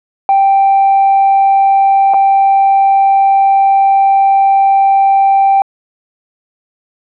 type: tone with dropouts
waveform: sine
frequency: 784 Hz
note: G5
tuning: in tune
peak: -4 dBFS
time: 0.29-5.62 s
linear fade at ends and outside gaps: 1 ms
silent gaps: 2.137-2.142 s
effects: tanh soft clip ceiling -3 dBFS